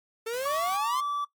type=exponential sweep; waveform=45% pulse; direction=up; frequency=439.9 to 1078 Hz; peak=-29 dBFS; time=0.26-1.01 s; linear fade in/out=10 ms
type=noise; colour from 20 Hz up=white; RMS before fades=-44 dBFS; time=0.33-0.77 s; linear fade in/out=5 ms
type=tone with pitch glide; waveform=triangle; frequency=1134 to 1157.2 Hz; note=C#6 to D6; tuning=+39 to -26 cents; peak=-25 dBFS; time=0.45-1.25 s; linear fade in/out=10 ms; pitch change=+35 cents; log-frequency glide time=0.61-0.89 s
effects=noise-tail reverb RT60 0.1 s tail -18 dB re dry + MP3 96 kbps